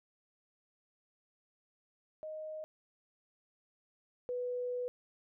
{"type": "tone pair in turn", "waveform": "sine", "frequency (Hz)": [622.3, 493.9], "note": ["D#5", "B4"], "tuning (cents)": [0, 0], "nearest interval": "major third", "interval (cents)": 400, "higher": "first", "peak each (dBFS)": [-40, -34], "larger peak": "second", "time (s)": [[2.23, 2.64], [4.29, 4.88]], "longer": "second", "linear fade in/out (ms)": 0, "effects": []}